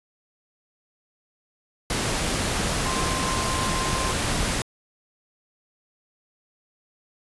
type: tone in noise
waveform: sine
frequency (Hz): 1046.5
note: C6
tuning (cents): 0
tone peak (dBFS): -29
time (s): 2.86-4.12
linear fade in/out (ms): 2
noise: pink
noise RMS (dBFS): -25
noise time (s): 1.9-4.62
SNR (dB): -7
effects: resampled to 24000 Hz